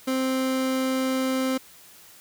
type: tone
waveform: 30% pulse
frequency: 261.6 Hz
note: C4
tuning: in tune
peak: -20 dBFS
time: 0.07-1.58 s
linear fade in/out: 10 ms
effects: white hiss -50 dBFS RMS until 2.2 s